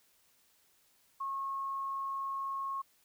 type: tone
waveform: sine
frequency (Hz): 1089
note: C#6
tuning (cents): -31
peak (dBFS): -34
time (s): 1.2-2.82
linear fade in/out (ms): 10
effects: white hiss -69 dBFS RMS until 3.04 s